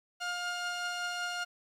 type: tone pair together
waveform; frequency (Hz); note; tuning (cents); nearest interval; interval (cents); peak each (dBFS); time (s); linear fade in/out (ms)
sawtooth; 710 / 1414.7; F5 / F6; +28 / +22; octave; 1194; -35 / -31; 0.2-1.45; 20
effects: low-pass 7000 Hz 12 dB/octave + 11-bit